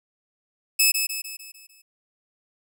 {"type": "tone with echo", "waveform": "10% pulse", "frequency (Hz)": 2600, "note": "E7", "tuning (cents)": -24, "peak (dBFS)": -7, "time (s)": [0.79, 0.92], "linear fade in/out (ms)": 10, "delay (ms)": 150, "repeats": 6, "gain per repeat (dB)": -6, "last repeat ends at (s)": 1.82, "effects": []}